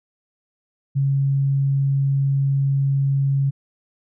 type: tone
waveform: sine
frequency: 137.8 Hz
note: C#3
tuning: 10 cents flat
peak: -16 dBFS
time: 0.95-3.51 s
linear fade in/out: 20 ms
effects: none